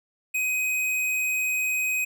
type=tone; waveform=square; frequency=2514 Hz; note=D#7; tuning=17 cents sharp; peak=-24 dBFS; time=0.34-2.05 s; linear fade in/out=10 ms; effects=none